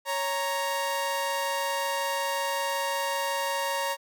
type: tone pair together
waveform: sawtooth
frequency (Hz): 554.3 / 932.3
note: C#5 / A#5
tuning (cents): 0 / 0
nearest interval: major sixth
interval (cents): 900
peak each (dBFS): -27 / -25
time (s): 0.05-3.97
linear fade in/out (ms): 50
effects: none